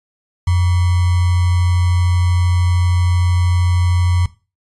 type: tone with sample-and-hold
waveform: sine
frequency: 88.7 Hz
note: F2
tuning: 27 cents sharp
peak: -11 dBFS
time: 0.47-4.26 s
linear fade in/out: 5 ms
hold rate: 1050 Hz
effects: noise-tail reverb RT60 0.3 s tail -17 dB re dry + resampled to 24000 Hz